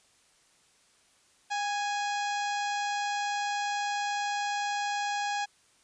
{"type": "harmonic tone with a mistuned harmonic", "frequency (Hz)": 830.6, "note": "G#5", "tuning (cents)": 0, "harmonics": [1, 2, 3, 4, 5, 6, 7, 8, 9], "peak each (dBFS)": [-30, -36, -40, -42, -44, -46, -47, -48, -49], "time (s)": [1.5, 5.46], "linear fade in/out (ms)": 20, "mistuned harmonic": 1, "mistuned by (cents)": -34, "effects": ["white hiss -64 dBFS RMS until 5.83 s", "resampled to 22050 Hz"]}